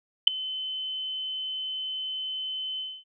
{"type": "tone with ADSR envelope", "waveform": "sine", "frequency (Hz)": 3050, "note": "G7", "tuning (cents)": -48, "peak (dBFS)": -7, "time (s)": [0.27, 3.04], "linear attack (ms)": 6, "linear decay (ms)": 4, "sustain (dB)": -23, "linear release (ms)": 250, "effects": []}